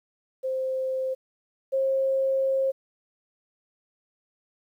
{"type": "tone pair in turn", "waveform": "sine", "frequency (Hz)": [523, 535.2], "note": ["C5", "C5"], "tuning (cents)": [-1, 39], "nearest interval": "unison", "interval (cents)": 40, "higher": "second", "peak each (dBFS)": [-25, -21], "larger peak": "second", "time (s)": [[0.43, 1.15], [1.72, 2.72]], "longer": "second", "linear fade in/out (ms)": 20, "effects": ["10-bit"]}